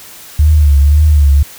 sine tone with vibrato, 73.42 Hz, D2, in tune, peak -4 dBFS, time 0.39-1.43 s, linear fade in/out 5 ms, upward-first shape triangle, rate 1.9 Hz, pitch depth 100 cents each way, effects white hiss -34 dBFS RMS until 1.58 s

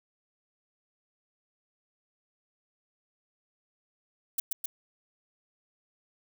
violet noise with echo, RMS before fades -28 dBFS, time 4.38-4.4 s, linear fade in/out 5 ms, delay 130 ms, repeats 2, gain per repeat -2 dB, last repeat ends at 4.66 s, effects none

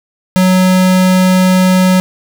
square tone, 185 Hz, F#3, in tune, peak -7 dBFS, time 0.36-2 s, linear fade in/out 0 ms, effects none

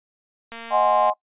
click train, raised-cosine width 0.3 ms, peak -21 dBFS, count 134, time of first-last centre 0.52-1.098 s, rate 230 Hz
sine chord, Ab dominant seventh, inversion second, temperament equal, 622.3 / 740 / 830.6 / 1046.5 Hz, Eb5 / Gb5 / Ab5 / C6, 0 / 0 / 0 / 0 cents, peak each -21 dBFS, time 0.7-1.14 s, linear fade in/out 50 ms
effects noise-tail reverb RT60 0.1 s tail -20 dB re dry + resampled to 8000 Hz

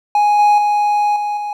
triangle tone with level steps, 830.6 Hz, G#5, in tune, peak -8 / -6 / -10 / -15 / -18 dBFS, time 0.15-1.53 s, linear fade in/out 2 ms, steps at 0.39 / 0.58 / 1.16 / 1.37 s, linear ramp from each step 2 ms, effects none

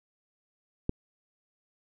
click, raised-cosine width 3 ms, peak -14 dBFS, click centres 0.894 s, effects none

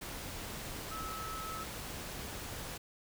sine tone in noise, 1300 Hz, E6, 24 cents flat, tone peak -41 dBFS, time 0.91-1.64 s, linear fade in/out 10 ms, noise pink, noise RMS -43 dBFS, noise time 0.01-2.78 s, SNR -1 dB, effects none

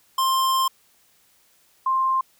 square / sine tone pair in turn, 1053 / 1053 Hz, C6 / C6, +11 / +11 cents, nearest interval unison, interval 0 cents, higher neither, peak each -19 / -18 dBFS, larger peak second, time 0.18-0.68 / 1.86-2.21 s, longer first, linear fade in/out 5 ms, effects white hiss -60 dBFS RMS until 2.39 s

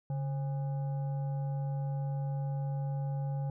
sine tone with frequency modulation, 141.1 Hz, C#3, 31 cents sharp, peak -31 dBFS, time 0.1-3.5 s, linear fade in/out 2 ms, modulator 676 Hz, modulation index 0.33, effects none

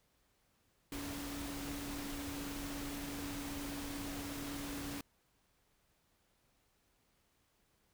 sine tone in noise, 283.7 Hz, C#4, 40 cents sharp, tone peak -43 dBFS, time 0.92-5.01 s, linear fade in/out 2 ms, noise pink, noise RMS -45 dBFS, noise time 0.92-5.01 s, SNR -1 dB, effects pink hiss -75 dBFS RMS until 7.93 s

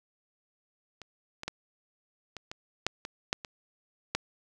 clicks, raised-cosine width 0.2 ms, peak -27 / -21 / -16 / -23 / -22 / -9 / -20 / -10 / -22 / -10 dBFS, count 10, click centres 1.017 / 1.434 / 1.48 / 2.367 / 2.515 / 2.866 / 3.051 / 3.329 / 3.448 / 4.15 s, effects none

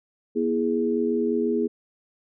sine chord, E major, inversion second, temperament equal with one note detuned, 240.9 / 329.6 / 415.3 Hz, B3 / E4 / G#4, -43 / 0 / 0 cents, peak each -25 / -27 / -24 dBFS, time 0.35-1.68 s, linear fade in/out 20 ms, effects none

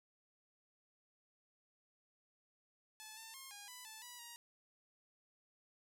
5% pulse tone with pitch steps, 867 / 894 / 1070 / 816 / 995 / 877 / 977 / 946 Hz, A5 / A5 / C6 / G#5 / B5 / A5 / B5 / A#5, -26 / +27 / +38 / -31 / +13 / -6 / -19 / +25 cents, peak -39 dBFS, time 3-4.36 s, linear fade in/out 0 ms, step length 170 ms, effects none

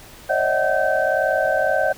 sine tone cluster, 547 / 606 / 648 / 747 / 1547 Hz, C#5 / D#5 / E5 / F#5 / G6, -23 / -46 / -30 / +16 / -23 cents, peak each -23 dBFS, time 0.29-1.93 s, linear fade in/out 10 ms, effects pink hiss -43 dBFS RMS until 1.97 s

